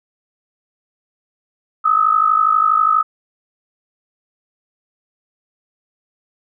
sine tone pair together, 1244.5 / 1296.8 Hz, D#6 / E6, 0 / -29 cents, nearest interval minor second, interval 71 cents, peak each -14 dBFS, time 1.84-3.03 s, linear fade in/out 20 ms, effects none

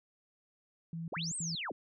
sine tone bursts, 165.3 Hz, E3, 5 cents sharp, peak -37 dBFS, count 3, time 0.93-1.552 s, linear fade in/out 2 ms, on 150 ms, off 86 ms
sine linear two-way sweep, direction up then down, 137.5 to 8600 to 137.5 Hz, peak -36 dBFS, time 1.12-1.72 s, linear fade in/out 5 ms, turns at 1.36 s
effects none

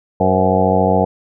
harmonic tone with a mistuned harmonic, 94 Hz, F#2, 28 cents sharp, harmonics 1 / 2 / 3 / 4 / 5 / 6 / 7 / 8 / 9, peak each -21 / -18 / -23 / -24 / -18 / -21 / -19 / -19 / -21 dBFS, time 0.2-1.05 s, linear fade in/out 5 ms, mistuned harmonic 6, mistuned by -90 cents, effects none

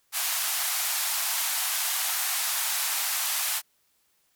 white band-pass noise, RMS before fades -28 dBFS, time 0.12-3.62 s, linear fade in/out 50 ms, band 690 to 16000 Hz, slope 48 dB/octave, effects white hiss -69 dBFS RMS until 4.35 s

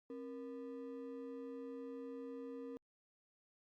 triangle ring-modulated tone, 370 Hz, F#4, in tune, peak -40 dBFS, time 0.1-2.77 s, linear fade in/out 0 ms, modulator 102 Hz, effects Opus 48 kbps

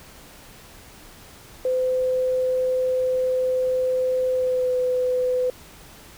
sine tone with pitch glide, 511 to 503.4 Hz, C5 to B4, -41 to +33 cents, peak -19 dBFS, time 1.65-5.5 s, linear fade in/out 2 ms, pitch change -26 cents, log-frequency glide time 4.33-4.75 s, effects pink hiss -46 dBFS RMS until 6.17 s

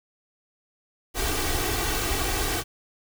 pink noise with comb filter, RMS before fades -26 dBFS, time 1.14-2.64 s, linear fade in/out 50 ms, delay 2.6 ms, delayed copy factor +0.75, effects none

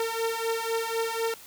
sawtooth beating tone pair, 452.8 / 456.8 Hz, A4 / A#4, +50 / -35 cents, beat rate 4 Hz, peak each -26 dBFS, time 0-1.34 s, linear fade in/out 2 ms, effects white hiss -48 dBFS RMS until 1.46 s

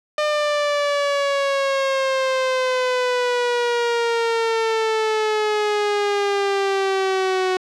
sawtooth exponential sweep, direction down, 604 to 369.8 Hz, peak -14 dBFS, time 0.18-7.57 s, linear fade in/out 2 ms, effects low-pass 5000 Hz 12 dB/octave

